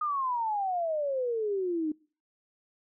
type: exponential sweep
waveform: sine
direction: down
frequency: 1245 to 300 Hz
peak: -27 dBFS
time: 0.01-1.92 s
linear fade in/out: 5 ms
effects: noise-tail reverb RT60 0.4 s tail -25 dB re dry